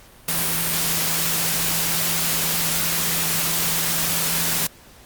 sine tone in noise, 166 Hz, E3, 12 cents sharp, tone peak -32 dBFS, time 0.28-4.67 s, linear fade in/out 5 ms, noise white, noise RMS -22 dBFS, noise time 0.28-4.67 s, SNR -13 dB, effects pink hiss -48 dBFS RMS until 5.05 s + Opus 48 kbps

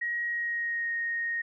sine tone with pitch glide, 1895 to 1862.4 Hz, A#6 to A#6, +28 to -2 cents, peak -28 dBFS, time 0.01-1.42 s, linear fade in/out 10 ms, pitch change -30 cents, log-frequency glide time 0.25-0.92 s, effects none

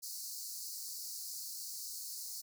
pink high-pass noise, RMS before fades -44 dBFS, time 0.02-2.42 s, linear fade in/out 20 ms, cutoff 4300 Hz, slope 96 dB/octave, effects none

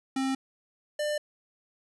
square tone pair in turn, 266.3 / 596.5 Hz, C4 / D5, +31 / +27 cents, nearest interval octave + major second, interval 1396 cents, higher second, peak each -27 / -28 dBFS, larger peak first, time 0.16-0.35 / 0.99-1.18 s, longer neither, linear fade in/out 5 ms, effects resampled to 24000 Hz

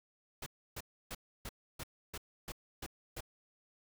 pink noise bursts, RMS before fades -43 dBFS, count 9, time 0.42-3.207 s, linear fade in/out 5 ms, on 43 ms, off 300 ms, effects none

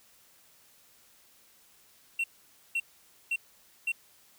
triangle tone bursts, 2723 Hz, F7, 44 cents flat, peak -25 dBFS, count 4, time 2.19-3.92 s, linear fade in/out 5 ms, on 50 ms, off 510 ms, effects white hiss -61 dBFS RMS until 4.38 s

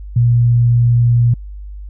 sine tone, 119.3 Hz, A#2, 41 cents sharp, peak -8 dBFS, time 0.16-1.34 s, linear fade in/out 5 ms, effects added 50 Hz sine -27 dBFS peak until 1.89 s

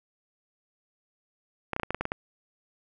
clicks, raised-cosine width 0.5 ms, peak -14 dBFS, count 9, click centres 1.733 / 1.764 / 1.798 / 1.833 / 1.906 / 1.946 / 2.01 / 2.054 / 2.119 s, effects none

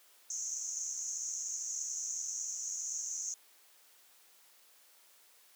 white band-pass noise, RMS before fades -39 dBFS, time 0.3-3.34 s, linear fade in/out 2 ms, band 6000 to 6900 Hz, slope 96 dB/octave, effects white hiss -63 dBFS RMS until 5.55 s + high-pass 400 Hz 12 dB/octave

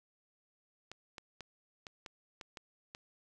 clicks, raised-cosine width 0.2 ms, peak -28 dBFS, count 8, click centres 0.916 / 1.182 / 1.407 / 1.868 / 2.062 / 2.412 / 2.572 / 2.949 s, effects none

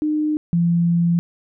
sine tone pair in turn, 304.3 / 170.78 Hz, D#4 / F3, -38 / -38 cents, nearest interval minor seventh, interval 1000 cents, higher first, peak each -17 / -14 dBFS, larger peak second, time 0.02-0.37 / 0.53-1.19 s, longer second, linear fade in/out 0 ms, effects none

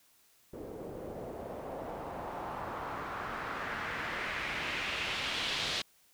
white noise with low-pass filter sweep, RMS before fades -38 dBFS, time 0.53-5.82 s, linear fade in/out 5 ms, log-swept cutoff 400 to 3900 Hz, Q 1.9, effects white hiss -66 dBFS RMS until 6.13 s

